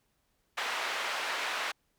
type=band-pass noise; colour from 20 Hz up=white; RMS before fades=-34 dBFS; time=0.57-1.72 s; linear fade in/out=10 ms; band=680 to 2400 Hz; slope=12 dB/octave; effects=pink hiss -75 dBFS RMS until 1.98 s